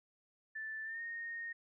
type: tone with pitch glide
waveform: sine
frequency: 1760 to 1851.8 Hz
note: A6 to A#6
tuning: 0 to -12 cents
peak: -40 dBFS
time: 0.55-1.53 s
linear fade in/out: 10 ms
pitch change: +88 cents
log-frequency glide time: 0.84-1.01 s
effects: none